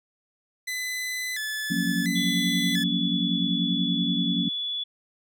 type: tone with vibrato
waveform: sawtooth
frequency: 1864.7 Hz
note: A#6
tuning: in tune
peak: -25 dBFS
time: 0.67-2.84 s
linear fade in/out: 10 ms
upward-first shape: square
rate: 0.72 Hz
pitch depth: 130 cents each way
type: chord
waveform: sine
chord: Gb major seventh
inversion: third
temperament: equal with one note detuned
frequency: 174.61 / 185 / 230.8 / 277.2 Hz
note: F3 / Gb3 / Bb3 / Db4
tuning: 0 / 0 / -17 / 0 cents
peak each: -29 dBFS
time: 1.7-4.49 s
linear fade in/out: 10 ms
type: tone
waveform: sine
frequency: 3427 Hz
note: A7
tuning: 46 cents flat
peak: -27 dBFS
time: 2.15-4.84 s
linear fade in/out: 10 ms
effects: none